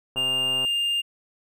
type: tone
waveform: triangle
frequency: 2807 Hz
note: F7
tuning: 8 cents sharp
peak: -20 dBFS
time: 0.16-1.02 s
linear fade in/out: 20 ms
type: click train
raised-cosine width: 1 ms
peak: -23 dBFS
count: 65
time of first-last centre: 0.16-0.649 s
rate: 131 Hz
effects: none